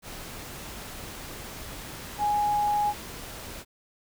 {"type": "tone in noise", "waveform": "sine", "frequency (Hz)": 830.6, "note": "G#5", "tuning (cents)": 0, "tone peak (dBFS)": -22, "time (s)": [2.18, 2.94], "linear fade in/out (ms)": 50, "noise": "pink", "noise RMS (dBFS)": -40, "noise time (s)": [0.02, 3.65], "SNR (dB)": 15, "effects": []}